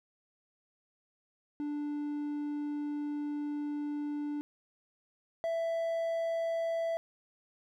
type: tone pair in turn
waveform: triangle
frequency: 293.7 / 662.8 Hz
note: D4 / E5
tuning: 0 / +9 cents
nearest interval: octave + major second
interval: 1409 cents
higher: second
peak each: -31 / -28 dBFS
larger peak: second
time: 1.6-4.41 / 5.44-6.97 s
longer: first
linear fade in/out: 0 ms
effects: none